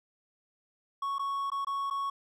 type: tone with dropouts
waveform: triangle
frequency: 1108.7 Hz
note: C#6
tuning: in tune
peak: -28 dBFS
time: 1.02-2.1 s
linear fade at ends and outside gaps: 5 ms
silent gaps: 1.184-1.193 / 1.502-1.517 / 1.648-1.669 / 1.901-1.908 s
effects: none